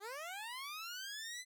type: linear sweep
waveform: 15% pulse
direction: up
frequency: 383 to 2038 Hz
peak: -37 dBFS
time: 0-1.45 s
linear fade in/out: 50 ms
effects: none